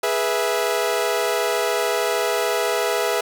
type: chord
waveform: sawtooth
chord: E major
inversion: first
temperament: equal with one note detuned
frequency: 415.3 / 488.8 / 659.3 Hz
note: G#4 / B4 / E5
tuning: 0 / -18 / 0 cents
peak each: -20 / -20 / -20 dBFS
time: 0.03-3.21 s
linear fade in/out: 5 ms
effects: none